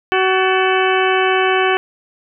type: harmonic tone with a mistuned harmonic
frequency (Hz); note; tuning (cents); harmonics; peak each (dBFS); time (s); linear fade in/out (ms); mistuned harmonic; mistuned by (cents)
376.2; F#4; +29; 1 / 2 / 3 / 4 / 5 / 6 / 7 / 8; -16 / -19 / -21 / -22 / -23 / -24 / -24 / -25; 0.12-1.77; 0; 5; -120
effects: none